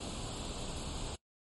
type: noise with comb filter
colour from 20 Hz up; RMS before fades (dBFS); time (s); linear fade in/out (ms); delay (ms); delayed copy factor
pink; -40; 0-1.16; 10; 0.26; +0.75
effects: noise-tail reverb RT60 0.1 s tail -21 dB re dry + MP3 48 kbps